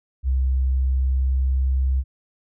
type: tone with pitch glide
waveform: sine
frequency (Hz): 65.2 to 65.81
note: C2 to C2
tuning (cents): -5 to +11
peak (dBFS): -17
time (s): 0.23-2.04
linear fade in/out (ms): 50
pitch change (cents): +16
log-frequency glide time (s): 0.64-1.92
effects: none